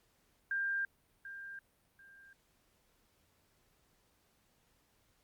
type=tone with echo; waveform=sine; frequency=1594 Hz; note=G6; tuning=28 cents sharp; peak=-32 dBFS; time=0.51-0.85 s; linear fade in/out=2 ms; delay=740 ms; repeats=2; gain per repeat=-12 dB; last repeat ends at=2.33 s; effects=pink hiss -73 dBFS RMS until 5.23 s + Opus 48 kbps